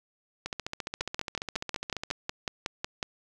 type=two click trains; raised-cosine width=0.2 ms; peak=-16 / -13 dBFS; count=25 / 12; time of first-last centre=0.46-2.104 / 1.01-3.028 s; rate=14.6 / 5.45 Hz; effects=none